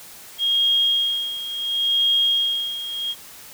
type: tone with tremolo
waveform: sine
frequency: 3255 Hz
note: G#7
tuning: 36 cents flat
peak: -15 dBFS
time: 0.38-3.15 s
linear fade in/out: 50 ms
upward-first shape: sine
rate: 0.71 Hz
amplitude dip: 75%
effects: white hiss -42 dBFS RMS until 3.53 s